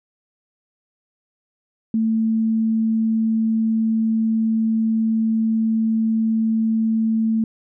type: tone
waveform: sine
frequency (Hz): 222.7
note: A3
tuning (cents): +21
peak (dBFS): -16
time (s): 1.94-7.44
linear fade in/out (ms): 2
effects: none